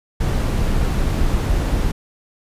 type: noise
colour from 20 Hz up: brown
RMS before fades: -18 dBFS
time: 0.2-1.92 s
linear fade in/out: 10 ms
effects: resampled to 32000 Hz